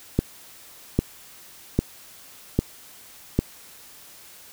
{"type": "click train", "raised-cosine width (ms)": 3, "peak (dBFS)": -5, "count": 5, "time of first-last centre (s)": [0.19, 3.39], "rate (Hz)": 1.25, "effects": ["white hiss -47 dBFS RMS until 4.52 s"]}